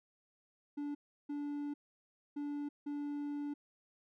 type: tone bursts at uneven times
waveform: triangle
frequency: 290 Hz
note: D4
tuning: 22 cents flat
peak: -35 dBFS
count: 4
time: 0.77-0.95 / 1.29-1.74 / 2.36-2.69 / 2.86-3.54 s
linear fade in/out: 10 ms
effects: none